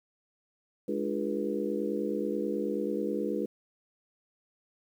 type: harmonic tone with a mistuned harmonic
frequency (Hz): 69.3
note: C#2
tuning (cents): 0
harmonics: 3 / 4 / 5 / 6 / 7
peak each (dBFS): -35 / -35 / -35 / -35 / -35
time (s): 0.88-3.46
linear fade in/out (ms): 5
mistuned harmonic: 4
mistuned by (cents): +110
effects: 10-bit

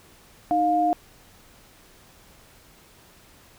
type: tone pair together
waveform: sine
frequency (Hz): 310 / 706.7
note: D#4 / F5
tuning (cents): -6 / +20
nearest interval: octave + major second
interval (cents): 1426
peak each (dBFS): -25 / -19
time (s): 0.51-0.93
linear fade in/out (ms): 0
effects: pink hiss -53 dBFS RMS until 3.58 s

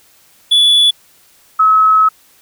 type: tone pair in turn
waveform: triangle / sine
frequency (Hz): 3435 / 1286.7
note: A7 / E6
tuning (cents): -42 / -42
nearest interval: octave + perfect fourth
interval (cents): 1700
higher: first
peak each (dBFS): -5 / -6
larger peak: first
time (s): 0.51-0.91 / 1.59-2.09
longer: second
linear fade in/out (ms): 10
effects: white hiss -49 dBFS RMS until 2.41 s

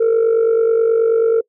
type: tone with amplitude modulation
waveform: sine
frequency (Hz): 454.8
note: A#4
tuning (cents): -43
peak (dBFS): -6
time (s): 0-1.41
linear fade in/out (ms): 10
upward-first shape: sine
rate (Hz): 49.3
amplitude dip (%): 60
effects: noise-tail reverb RT60 0.1 s tail -23 dB re dry + tanh soft clip ceiling -8 dBFS

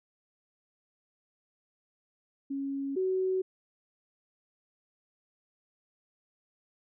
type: tone pair in turn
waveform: sine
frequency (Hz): 275.6 / 375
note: C#4 / F#4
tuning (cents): -10 / +23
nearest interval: perfect fourth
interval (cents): 533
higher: second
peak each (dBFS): -31 / -26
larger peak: second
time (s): 2.5-2.96 / 2.96-3.42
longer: neither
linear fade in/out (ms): 10
effects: none

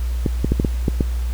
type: clicks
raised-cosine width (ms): 3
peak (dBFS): -4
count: 7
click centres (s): 0.262 / 0.446 / 0.52 / 0.599 / 0.648 / 0.882 / 1.008
effects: added 60 Hz sine -19 dBFS peak until 1.33 s + pink hiss -41 dBFS RMS until 1.33 s

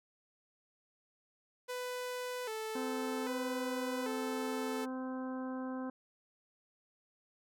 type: tone with vibrato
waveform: sawtooth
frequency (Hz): 467.3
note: A#4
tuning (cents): +4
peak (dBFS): -34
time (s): 1.68-4.86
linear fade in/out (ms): 20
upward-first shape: square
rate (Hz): 0.63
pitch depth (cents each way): 110
type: harmonic tone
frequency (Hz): 258.5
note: C4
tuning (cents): -21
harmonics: 1 / 2 / 3 / 4 / 5 / 6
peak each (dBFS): -38 / -45 / -50 / -49 / -54 / -54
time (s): 2.75-5.9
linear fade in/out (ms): 5
effects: none

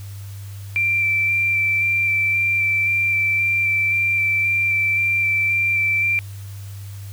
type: tone with vibrato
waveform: sine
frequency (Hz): 2349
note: D7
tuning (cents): 0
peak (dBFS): -16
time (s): 0.76-6.19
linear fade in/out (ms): 0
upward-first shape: square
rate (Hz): 1.9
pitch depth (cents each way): 10
effects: added 99 Hz sine -31 dBFS peak until 7.12 s + white hiss -46 dBFS RMS until 7.12 s

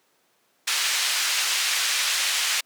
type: band-pass noise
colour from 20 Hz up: pink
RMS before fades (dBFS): -24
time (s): 0.67-2.61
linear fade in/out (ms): 10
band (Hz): 2100 to 7800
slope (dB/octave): 12
effects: pink hiss -65 dBFS RMS until 2.65 s + high-pass 300 Hz 12 dB/octave

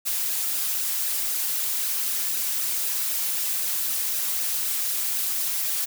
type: noise with flanger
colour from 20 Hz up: blue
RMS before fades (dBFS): -26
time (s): 0.05-5.86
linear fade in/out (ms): 20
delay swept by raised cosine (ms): 0.89 to 6.59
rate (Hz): 3.9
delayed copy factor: -1
effects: none

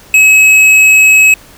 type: tone with hard clipping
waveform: sine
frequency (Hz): 2565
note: E7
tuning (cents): -48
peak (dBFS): -4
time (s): 0.14-1.34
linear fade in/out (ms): 2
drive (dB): 9
effects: pink hiss -38 dBFS RMS until 1.57 s

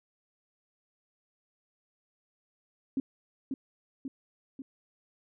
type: tone with echo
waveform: sine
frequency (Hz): 268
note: C4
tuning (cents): +42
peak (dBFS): -26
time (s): 2.97-3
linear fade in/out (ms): 2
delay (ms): 540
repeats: 3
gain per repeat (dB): -4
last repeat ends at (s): 4.62
effects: none

